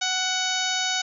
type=harmonic tone with a mistuned harmonic; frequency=747 Hz; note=F#5; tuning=16 cents sharp; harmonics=1 / 2 / 3 / 4 / 5 / 6 / 7 / 8 / 9; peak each=-31 / -30 / -33 / -31 / -29 / -34 / -35 / -32 / -34 dBFS; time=0.01-1.02 s; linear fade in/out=10 ms; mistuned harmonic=2; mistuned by=-18 cents; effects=none